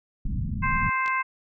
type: low-pass noise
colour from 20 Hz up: pink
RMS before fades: -28 dBFS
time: 0.25-0.9 s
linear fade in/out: 5 ms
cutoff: 230 Hz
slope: 48 dB/octave
type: harmonic tone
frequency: 523.3 Hz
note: C5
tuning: in tune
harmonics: 2 / 3 / 4 / 5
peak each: -25 / -30 / -28 / -35 dBFS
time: 0.62-1.23 s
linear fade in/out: 20 ms
type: clicks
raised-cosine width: 0.2 ms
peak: -22 / -21 dBFS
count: 2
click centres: 1.061 / 1.079 s
effects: none